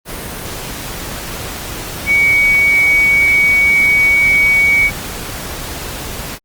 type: tone in noise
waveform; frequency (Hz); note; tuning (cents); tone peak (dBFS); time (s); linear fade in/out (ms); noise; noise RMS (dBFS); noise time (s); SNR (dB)
sine; 2249; C#7; +24; -8; 2.06-4.91; 50; pink; -25; 0.05-6.39; +14
effects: Opus 32 kbps